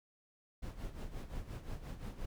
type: noise with tremolo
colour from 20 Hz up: brown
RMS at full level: -41 dBFS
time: 0.62-2.26 s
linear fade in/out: 10 ms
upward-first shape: sine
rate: 5.7 Hz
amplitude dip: 70%
effects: none